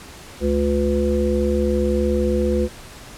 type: harmonic tone with a mistuned harmonic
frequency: 71.3 Hz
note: C#2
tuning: 49 cents sharp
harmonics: 1 / 3 / 5 / 7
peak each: -22 / -22 / -22 / -22 dBFS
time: 0.4-2.69 s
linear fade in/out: 50 ms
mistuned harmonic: 1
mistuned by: -17 cents
effects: pink hiss -40 dBFS RMS until 3.17 s + low-pass 11000 Hz 12 dB/octave